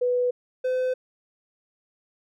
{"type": "tone pair in turn", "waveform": ["sine", "triangle"], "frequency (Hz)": [493.9, 510.4], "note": ["B4", "C5"], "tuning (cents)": [0, -43], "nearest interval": "minor second", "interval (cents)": 57, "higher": "second", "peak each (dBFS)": -20, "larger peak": "neither", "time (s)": [[0.01, 0.31], [0.64, 0.94]], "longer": "neither", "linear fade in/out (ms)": 10, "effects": []}